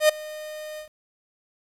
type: tone with ADSR envelope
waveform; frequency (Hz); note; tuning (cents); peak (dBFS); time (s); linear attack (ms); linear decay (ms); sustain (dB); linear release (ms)
45% pulse; 613; D#5; -26; -12; 0-0.89; 90; 8; -22; 99
effects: resampled to 32000 Hz + 9-bit